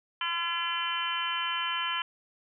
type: harmonic tone with a mistuned harmonic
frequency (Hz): 340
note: F4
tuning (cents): -46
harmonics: 3 / 4 / 5 / 6 / 7 / 8 / 9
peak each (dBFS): -34 / -36 / -37 / -43 / -38 / -39 / -33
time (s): 0.21-2.02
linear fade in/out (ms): 2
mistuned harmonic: 8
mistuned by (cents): +15
effects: none